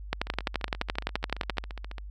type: two click trains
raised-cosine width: 0.3 ms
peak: -10 / -23 dBFS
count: 18 / 26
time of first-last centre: 0.13-1.583 / 0.27-1.982 s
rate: 11.7 / 14.6 Hz
effects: added 50 Hz sine -38 dBFS peak until 2.1 s